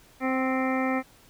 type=harmonic tone with a mistuned harmonic; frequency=261.6 Hz; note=C4; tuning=in tune; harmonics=1 / 2 / 3 / 4 / 5 / 7 / 8 / 9; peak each=-26 / -31 / -32 / -38 / -34 / -36 / -36 / -39 dBFS; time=0.2-1.03 s; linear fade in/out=50 ms; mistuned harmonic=3; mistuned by=-18 cents; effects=pink hiss -56 dBFS RMS until 1.29 s